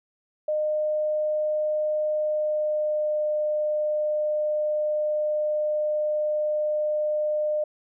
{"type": "tone with pitch glide", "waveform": "sine", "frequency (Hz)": [610, 605.1], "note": ["D#5", "D#5"], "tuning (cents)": [-34, -48], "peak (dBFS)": -22, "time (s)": [0.48, 7.64], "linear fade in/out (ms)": 5, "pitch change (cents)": -14, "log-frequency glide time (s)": [2.12, 3.27], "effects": []}